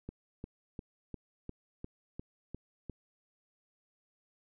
click train, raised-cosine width 3 ms, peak -28 dBFS, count 9, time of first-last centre 0.09-2.897 s, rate 2.85 Hz, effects none

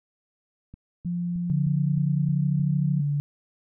click train, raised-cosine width 5 ms, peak -30 dBFS, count 7, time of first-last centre 0.74-2.598 s, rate 3.23 Hz
sine tone with pitch glide, 174.61 to 177.46 Hz, F3 to F3, 0 to +28 cents, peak -25 dBFS, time 1.05-3.01 s, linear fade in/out 10 ms, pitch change +28 cents, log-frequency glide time 2.29-2.43 s
sine tone, 144.3 Hz, D3, 30 cents flat, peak -22 dBFS, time 1.5-3.2 s, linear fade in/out 0 ms
effects none

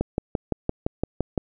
click train, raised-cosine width 2 ms, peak -9 dBFS, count 9, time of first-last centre 0.01-1.378 s, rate 5.85 Hz, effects none

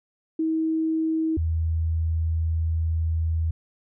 sine tone pair in turn, 320 / 81.21 Hz, D#4 / E2, +49 / -25 cents, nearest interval 2 octaves, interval 2374 cents, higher first, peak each -21 dBFS, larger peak neither, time 0.39-1.37 / 1.37-3.51 s, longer second, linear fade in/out 5 ms, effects none

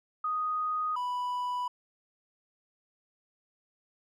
sine / triangle tone pair in turn, 1244.5 / 987.8 Hz, D#6 / B5, 0 / 0 cents, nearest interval major third, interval 400 cents, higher first, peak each -28 / -28 dBFS, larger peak neither, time 0.24-0.96 / 0.96-1.68 s, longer neither, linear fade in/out 5 ms, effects none

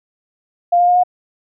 sine tone with pitch steps, 698.5 / 706.2 / 714 / 721.9 Hz, F5 / F5 / F5 / F#5, 0 / +19 / +38 / -43 cents, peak -9 dBFS, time 0.72-1.036 s, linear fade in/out 10 ms, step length 79 ms, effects none

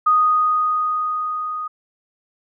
sine tone with level ramp, 1242 Hz, D#6, 3 cents flat, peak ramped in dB -11 to -24 dBFS, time 0.06-1.68 s, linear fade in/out 10 ms, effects none

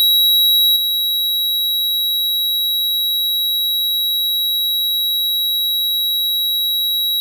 square tone with level steps, 3869 Hz, B7, 36 cents flat, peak -11 / -16 dBFS, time 0-7.2 s, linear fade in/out 0 ms, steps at 0.76 s, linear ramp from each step 5 ms, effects none

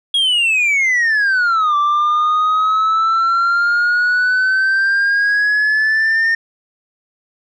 sine exponential two-way sweep, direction down then up, 3328 to 1167 to 1828 Hz, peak -9 dBFS, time 0.14-6.35 s, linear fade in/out 5 ms, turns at 1.76 s, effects tanh soft clip ceiling -11 dBFS

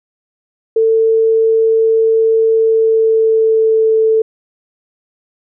sine tone with pitch glide, 447.2 to 442.1 Hz, A4 to A4, +28 to +8 cents, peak -8 dBFS, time 0.76-4.22 s, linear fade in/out 5 ms, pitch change -20 cents, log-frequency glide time 2.52-3.93 s, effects none

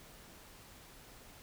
silence, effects pink hiss -56 dBFS RMS until 1.42 s

